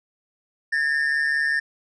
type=tone pair together; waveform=triangle; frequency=1661.2 / 1805.9 Hz; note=G#6 / A6; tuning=0 / +45 cents; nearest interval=minor second; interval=145 cents; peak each=-24 / -19 dBFS; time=0.72-1.6 s; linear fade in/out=10 ms; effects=resampled to 22050 Hz